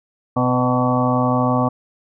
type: harmonic tone with a mistuned harmonic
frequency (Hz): 125.9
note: B2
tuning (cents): +34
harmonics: 1 / 2 / 4 / 5 / 6 / 7 / 8 / 9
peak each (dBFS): -21 / -19 / -25 / -24 / -25 / -26 / -31 / -23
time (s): 0.36-1.69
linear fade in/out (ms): 10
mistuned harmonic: 5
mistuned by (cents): -32
effects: none